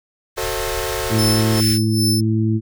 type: band-stop noise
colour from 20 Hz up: pink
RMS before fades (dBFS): -28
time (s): 0.36-1.79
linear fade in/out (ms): 50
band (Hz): 120 to 1500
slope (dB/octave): 48
type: chord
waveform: sawtooth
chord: F# diminished seventh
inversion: none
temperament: just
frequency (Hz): 370 / 444 / 532.8 / 639.4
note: F#4 / A4 / C5 / Eb5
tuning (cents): 0 / +16 / +31 / +47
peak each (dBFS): -24 / -22 / -24 / -27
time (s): 0.37-1.61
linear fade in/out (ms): 10
type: harmonic tone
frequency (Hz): 110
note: A2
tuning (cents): 0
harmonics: 1 / 2 / 3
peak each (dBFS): -17 / -20 / -22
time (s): 1.09-2.61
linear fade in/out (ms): 50
type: tone with tremolo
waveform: sawtooth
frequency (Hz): 5280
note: E8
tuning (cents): +2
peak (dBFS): -15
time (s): 1.18-2.21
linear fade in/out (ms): 10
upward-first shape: sine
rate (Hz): 2.5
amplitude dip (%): 85
effects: none